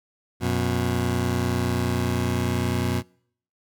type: tone pair together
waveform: 20% pulse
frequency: 90.51 / 120.7 Hz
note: F#2 / B2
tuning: -38 / -39 cents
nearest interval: perfect fourth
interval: 499 cents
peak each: -20 dBFS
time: 0.4-3.03 s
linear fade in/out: 50 ms
effects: noise-tail reverb RT60 0.6 s tail -25 dB re dry